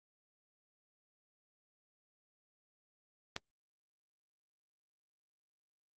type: click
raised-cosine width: 0.2 ms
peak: -19 dBFS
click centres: 3.364 s
effects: Opus 32 kbps